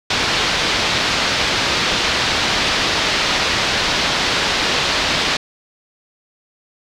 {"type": "low-pass noise", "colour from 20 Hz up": "white", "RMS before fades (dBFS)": -18, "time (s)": [0.1, 5.37], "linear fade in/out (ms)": 5, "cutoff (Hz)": 4700, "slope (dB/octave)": 24, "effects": []}